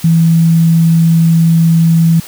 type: tone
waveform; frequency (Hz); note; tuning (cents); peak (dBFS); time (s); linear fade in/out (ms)
sine; 164.81; E3; 0; -5; 0.04-2.2; 5
effects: white hiss -31 dBFS RMS until 2.27 s